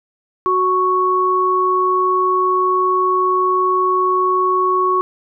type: tone pair together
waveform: sine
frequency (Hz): 370 / 1108.7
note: F#4 / C#6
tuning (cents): 0 / 0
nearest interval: octave + perfect fifth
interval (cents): 1900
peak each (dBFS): -18 / -14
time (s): 0.46-5.01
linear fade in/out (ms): 0
effects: none